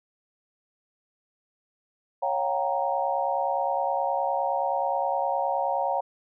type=chord; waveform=sine; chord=G half-diminished seventh; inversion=second; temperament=equal with one note detuned; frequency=554.4 / 714.4 / 784 / 932.3 Hz; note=Db5 / F5 / G5 / Bb5; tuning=0 / +39 / 0 / 0 cents; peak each=-29 dBFS; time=2.22-6.01 s; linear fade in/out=10 ms; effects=none